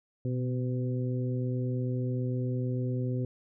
harmonic tone with a mistuned harmonic, 126.5 Hz, B2, 42 cents sharp, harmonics 1 / 2 / 3 / 4, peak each -29 / -35 / -39 / -41 dBFS, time 0.25-3.25 s, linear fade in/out 2 ms, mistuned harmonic 1, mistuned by -34 cents, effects none

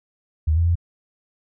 sine tone with pitch steps, 77.9 / 84.1 / 85.6 Hz, D#2 / E2 / F2, +3 / +35 / -34 cents, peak -15 dBFS, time 0.47-0.755 s, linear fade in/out 10 ms, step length 95 ms, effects none

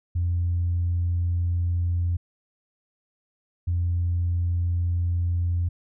sine tone pair in turn, 86.9 / 86.9 Hz, F2 / F2, -8 / -8 cents, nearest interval unison, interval 0 cents, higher neither, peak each -20 dBFS, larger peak neither, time 0.15-2.17 / 3.67-5.69 s, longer neither, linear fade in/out 10 ms, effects tanh soft clip ceiling -17 dBFS

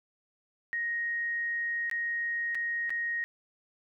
sine tone with dropouts, 1873 Hz, A#6, 8 cents sharp, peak -29 dBFS, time 0.73-3.24 s, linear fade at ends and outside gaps 0 ms, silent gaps 1.898-1.913 / 2.547-2.552 / 2.895-2.904 s, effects none

